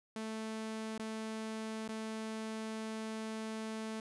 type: tone with dropouts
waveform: sawtooth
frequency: 220 Hz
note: A3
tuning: in tune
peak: -35 dBFS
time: 0.16-4 s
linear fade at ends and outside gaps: 2 ms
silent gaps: 0.979-0.995 / 1.878-1.889 s
effects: resampled to 24000 Hz